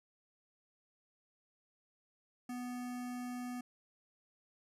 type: tone with notch filter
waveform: square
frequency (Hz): 246.9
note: B3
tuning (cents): 0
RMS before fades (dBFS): -42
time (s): 2.49-3.61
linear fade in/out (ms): 5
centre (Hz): 3700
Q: 1.8
effects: resampled to 32000 Hz